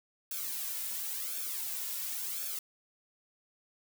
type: noise with flanger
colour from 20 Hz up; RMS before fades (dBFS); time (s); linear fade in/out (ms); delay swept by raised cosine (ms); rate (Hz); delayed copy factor
blue; -37; 0.31-2.59; 2; 1 to 2.6; 0.94; -0.75
effects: none